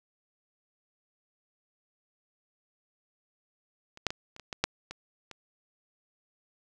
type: clicks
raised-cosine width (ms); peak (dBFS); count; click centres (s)
0.2; -30 / -9 / -17 / -29 / -27 / -18 / -7 / -22 / -26; 9; 3.974 / 4.067 / 4.105 / 4.364 / 4.397 / 4.528 / 4.64 / 4.91 / 5.313
effects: none